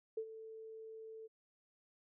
sine tone with ADSR envelope, 443 Hz, A4, 12 cents sharp, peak -35 dBFS, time 0.17-1.28 s, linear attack 6 ms, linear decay 71 ms, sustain -13 dB, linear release 24 ms, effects none

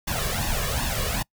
pink noise with flanger, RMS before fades -26 dBFS, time 0.07-1.23 s, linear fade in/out 10 ms, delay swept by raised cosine 1.1 to 1.78 ms, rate 2.6 Hz, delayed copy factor +0.8, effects noise-tail reverb RT60 0.1 s tail -26 dB re dry

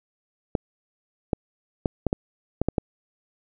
clicks, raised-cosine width 2 ms, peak -8 dBFS, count 8, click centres 0.552 / 1.332 / 1.858 / 2.067 / 2.129 / 2.616 / 2.686 / 2.782 s, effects none

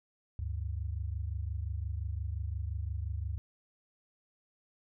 sine tone pair together, 72.26 / 98 Hz, D2 / G2, -27 / 0 cents, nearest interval perfect fourth, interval 527 cents, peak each -35 / -37 dBFS, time 0.39-3.38 s, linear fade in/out 0 ms, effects none

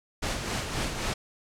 pink noise with tremolo, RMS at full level -29 dBFS, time 0.22-1.14 s, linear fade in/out 10 ms, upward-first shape sine, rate 3.8 Hz, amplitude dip 45%, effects low-pass 8000 Hz 12 dB/octave

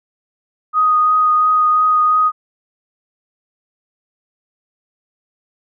sine tone with vibrato, 1244.5 Hz, D#6, in tune, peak -10 dBFS, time 0.73-2.32 s, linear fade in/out 50 ms, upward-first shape triangle, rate 2.9 Hz, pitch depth 13 cents each way, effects none

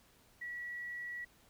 sine tone, 1935 Hz, B6, 36 cents flat, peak -40 dBFS, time 0.41-1.25 s, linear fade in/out 10 ms, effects pink hiss -66 dBFS RMS until 1.49 s

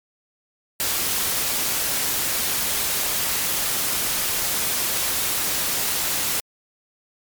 white noise, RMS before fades -23 dBFS, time 0.8-6.4 s, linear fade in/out 0 ms, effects MP3 96 kbps

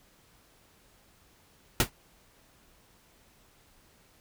pink noise with exponential decay, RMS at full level -17 dBFS, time 1.8-1.9 s, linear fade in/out 2 ms, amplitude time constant 20 ms, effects pink hiss -62 dBFS RMS until 4.2 s

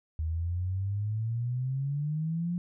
sine exponential sweep, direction up, 77.78 to 178.2 Hz, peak -28 dBFS, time 0.19-2.58 s, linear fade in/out 0 ms, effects none

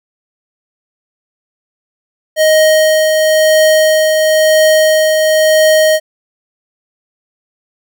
square tone with tremolo, 625 Hz, D#5, 8 cents sharp, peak -6 dBFS, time 2.36-6 s, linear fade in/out 50 ms, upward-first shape triangle, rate 0.98 Hz, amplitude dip 35%, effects none

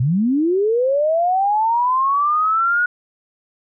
sine linear sweep, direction up, 114.4 to 1462 Hz, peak -14 dBFS, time 0-2.86 s, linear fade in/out 5 ms, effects none

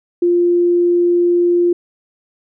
sine tone, 349.2 Hz, F4, in tune, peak -10 dBFS, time 0.22-1.73 s, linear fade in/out 5 ms, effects none

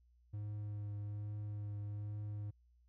triangle tone with vibrato, 103.83 Hz, G#2, in tune, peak -38 dBFS, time 0.33-2.51 s, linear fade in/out 10 ms, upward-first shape triangle, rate 1.2 Hz, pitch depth 17 cents each way, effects added 60 Hz sine -66 dBFS peak until 2.88 s

